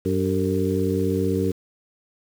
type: harmonic tone with a mistuned harmonic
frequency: 95.5 Hz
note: G2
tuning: 45 cents flat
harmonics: 1 / 2 / 3 / 4 / 5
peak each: -26 / -26 / -26 / -26 / -26 dBFS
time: 0.05-1.52 s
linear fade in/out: 10 ms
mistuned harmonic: 5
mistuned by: -74 cents
effects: 7-bit